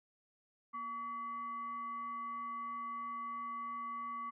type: tone with frequency modulation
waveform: sine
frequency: 1137 Hz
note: C#6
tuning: 44 cents sharp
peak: -39 dBFS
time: 0.73-4.31 s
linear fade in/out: 20 ms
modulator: 897 Hz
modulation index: 0.35
effects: none